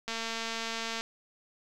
click train, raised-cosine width 0.2 ms, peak -18 dBFS, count 212, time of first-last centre 0.08-1.01 s, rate 227 Hz, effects none

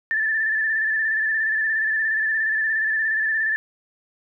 sine tone with vibrato, 1760 Hz, A6, in tune, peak -19 dBFS, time 0.11-3.56 s, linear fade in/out 0 ms, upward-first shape square, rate 17 Hz, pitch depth 33 cents each way, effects none

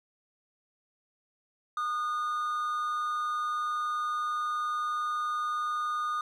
triangle tone pair together, 1223.5 / 1455 Hz, D#6 / F#6, -29 / -29 cents, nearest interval minor third, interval 300 cents, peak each -27 / -39 dBFS, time 1.77-6.21 s, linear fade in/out 2 ms, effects none

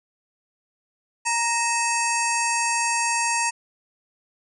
harmonic tone with a mistuned harmonic, 932.3 Hz, A#5, in tune, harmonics 1 / 2 / 3 / 5 / 6 / 7 / 8 / 9 / 10, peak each -24 / -30 / -27 / -35 / -34 / -31 / -30 / -38 / -32 dBFS, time 1.25-3.51 s, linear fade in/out 20 ms, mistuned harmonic 3, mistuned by -120 cents, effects none

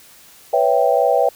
sine chord, C# half-diminished seventh, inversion third, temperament equal with one note detuned, 493.9 / 557.3 / 659.3 / 784 Hz, B4 / C#5 / E5 / G5, 0 / +9 / 0 / 0 cents, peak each -18 dBFS, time 0.53-1.29 s, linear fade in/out 5 ms, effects white hiss -46 dBFS RMS until 1.35 s

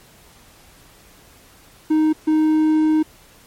triangle tone bursts at uneven times, 311.2 Hz, D#4, in tune, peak -11 dBFS, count 2, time 1.9-2.13 / 2.27-3.03 s, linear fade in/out 10 ms, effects pink hiss -49 dBFS RMS until 3.46 s + MP3 64 kbps

